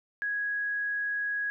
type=tone; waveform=sine; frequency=1661.2 Hz; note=G#6; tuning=in tune; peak=-28 dBFS; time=0.22-1.5 s; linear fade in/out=0 ms; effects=none